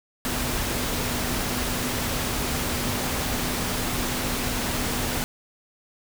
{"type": "tone in noise", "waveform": "sine", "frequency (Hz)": 246.9, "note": "B3", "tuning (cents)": 0, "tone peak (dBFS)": -34, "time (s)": [0.25, 5.24], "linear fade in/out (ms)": 0, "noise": "pink", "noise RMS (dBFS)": -27, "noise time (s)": [0.25, 5.24], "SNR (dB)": -10, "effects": []}